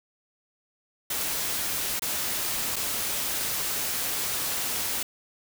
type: noise with dropouts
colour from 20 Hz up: white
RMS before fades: -29 dBFS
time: 1.1-5.03 s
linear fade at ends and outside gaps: 5 ms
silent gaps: 1.995-2.02 / 2.759-2.763 s
effects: none